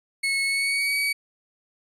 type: tone with pitch glide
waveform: 35% pulse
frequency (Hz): 2193 to 2268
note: C#7 to C#7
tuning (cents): -19 to +39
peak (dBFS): -20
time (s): 0.23-1.13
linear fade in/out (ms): 10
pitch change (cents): +58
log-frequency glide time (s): 0.44-0.96
effects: resampled to 32000 Hz